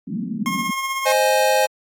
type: band-pass noise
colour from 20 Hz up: white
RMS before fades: -26 dBFS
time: 0.07-0.71 s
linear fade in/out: 5 ms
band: 170 to 250 Hz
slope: 48 dB/octave
type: tone with tremolo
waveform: 25% pulse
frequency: 1074 Hz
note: C6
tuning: 45 cents sharp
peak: -17 dBFS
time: 0.46-1.12 s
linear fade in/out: 0 ms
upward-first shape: sine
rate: 16 Hz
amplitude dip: 40%
type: chord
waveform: square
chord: Ab major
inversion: first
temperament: equal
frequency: 523.3 / 622.3 / 830.6 Hz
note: C5 / Eb5 / Ab5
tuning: 0 / 0 / 0 cents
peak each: -19 / -21 / -20 dBFS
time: 1.05-1.67 s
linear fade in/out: 20 ms
effects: AAC 64 kbps